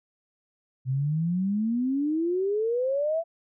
sine exponential sweep, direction up, 126.1 to 679 Hz, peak -23 dBFS, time 0.85-3.24 s, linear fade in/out 50 ms, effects none

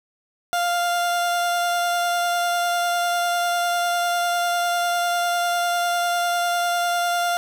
30% pulse tone with vibrato, 698.5 Hz, F5, in tune, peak -17 dBFS, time 0.53-7.37 s, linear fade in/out 0 ms, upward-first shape sine, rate 10 Hz, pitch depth 9 cents each way, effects none

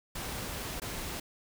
pink noise with dropouts, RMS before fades -38 dBFS, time 0.15-1.2 s, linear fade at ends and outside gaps 5 ms, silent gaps 0.8-0.818 s, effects none

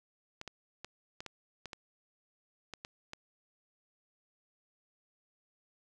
clicks, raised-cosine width 0.2 ms, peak -25 dBFS, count 10, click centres 0.414 / 0.477 / 0.846 / 1.205 / 1.263 / 1.657 / 1.732 / 2.737 / 2.849 / 3.134 s, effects none

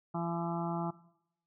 harmonic tone with a mistuned harmonic, 169.5 Hz, E3, 49 cents sharp, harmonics 1 / 2 / 4 / 5 / 6 / 7 / 8, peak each -35 / -40 / -41 / -40 / -45 / -44 / -48 dBFS, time 0.14-0.91 s, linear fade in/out 10 ms, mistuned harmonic 8, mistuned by -28 cents, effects noise-tail reverb RT60 0.8 s tail -19 dB re dry

